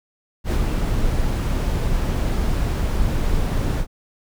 brown noise with ADSR envelope, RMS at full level -17 dBFS, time 0.44-3.87 s, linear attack 75 ms, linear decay 84 ms, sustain -3 dB, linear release 76 ms, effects none

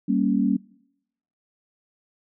sine chord, G diminished, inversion none, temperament equal, 196 / 233.1 / 277.2 Hz, G3 / Bb3 / Db4, 0 / 0 / 0 cents, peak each -23 dBFS, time 0.08-0.57 s, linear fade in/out 10 ms, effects noise-tail reverb RT60 0.8 s tail -24 dB re dry

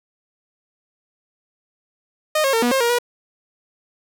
sawtooth tone with pitch steps, 616 / 542 / 454.7 / 242.5 / 534 / 472.3 / 483.2 Hz, D#5 / C#5 / A#4 / B3 / C5 / A#4 / B4, -17 / -39 / -43 / -31 / +35 / +23 / -38 cents, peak -12 dBFS, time 2.35-2.987 s, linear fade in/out 5 ms, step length 91 ms, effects none

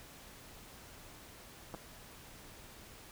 clicks, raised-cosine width 1 ms, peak -29 dBFS, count 2, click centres 1.741 / 1.747 s, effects pink hiss -54 dBFS RMS until 3.11 s

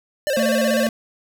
square tone with vibrato, 562 Hz, C#5, 24 cents sharp, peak -19 dBFS, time 0.27-0.87 s, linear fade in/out 0 ms, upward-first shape square, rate 16 Hz, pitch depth 100 cents each way
square tone, 224.7 Hz, A3, 37 cents sharp, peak -21 dBFS, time 0.37-0.89 s, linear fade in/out 2 ms
effects none

